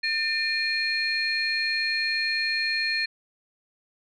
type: tone cluster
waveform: sine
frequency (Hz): 1800 / 2408 / 4237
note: A6 / D7 / C8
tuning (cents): +39 / +43 / +21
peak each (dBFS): -27 / -28 / -27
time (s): 0.03-3.06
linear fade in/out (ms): 10
effects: tanh soft clip ceiling -14 dBFS